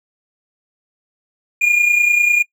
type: tone pair together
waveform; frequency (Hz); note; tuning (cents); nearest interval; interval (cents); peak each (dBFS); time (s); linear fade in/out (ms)
triangle; 2421 / 2451; D#7 / D#7; -48 / -27; unison; 21; -10 / -16; 1.61-2.43; 10
effects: noise-tail reverb RT60 0.1 s tail -21 dB re dry